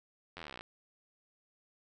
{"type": "slowing click train", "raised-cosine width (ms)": 0.3, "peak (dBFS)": -28, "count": 18, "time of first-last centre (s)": [0.37, 0.609], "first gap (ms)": 11, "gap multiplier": 1.03, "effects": []}